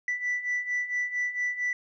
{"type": "beating tone pair", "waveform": "sine", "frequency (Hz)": [1971, 1975.4], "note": ["B6", "B6"], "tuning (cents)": [-4, 0], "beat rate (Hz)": 4.4, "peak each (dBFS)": [-31, -27], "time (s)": [0.08, 1.73], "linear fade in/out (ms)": 2, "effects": ["tanh soft clip ceiling -23 dBFS"]}